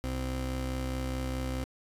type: tone pair together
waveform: 30% pulse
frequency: 64.8 / 259.2 Hz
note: C2 / C4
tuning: -16 / -16 cents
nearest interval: 2 octaves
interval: 2400 cents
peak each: -30 / -36 dBFS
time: 0.04-1.64 s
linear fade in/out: 0 ms
effects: resampled to 32000 Hz + 10-bit